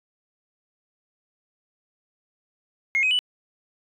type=tone with pitch steps; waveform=sine; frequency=2149 / 2526 / 2970 Hz; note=C7 / D#7 / F#7; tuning=+46 / +26 / +6 cents; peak=-17 dBFS; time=2.95-3.19 s; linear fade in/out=0 ms; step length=80 ms; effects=tanh soft clip ceiling -15 dBFS